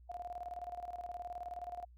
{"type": "tone with tremolo", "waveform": "sine", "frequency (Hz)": 708, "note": "F5", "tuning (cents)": 23, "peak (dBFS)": -39, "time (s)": [0.09, 1.85], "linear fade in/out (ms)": 10, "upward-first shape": "square", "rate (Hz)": 19, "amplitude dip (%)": 70, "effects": ["added 60 Hz sine -56 dBFS peak until 1.97 s", "Opus 48 kbps"]}